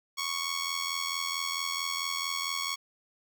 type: tone with amplitude modulation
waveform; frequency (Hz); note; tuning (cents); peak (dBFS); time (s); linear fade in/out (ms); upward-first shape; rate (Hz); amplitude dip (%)
10% pulse; 1108.7; C#6; 0; -19; 0.17-2.76; 20; sine; 84.5; 65
effects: none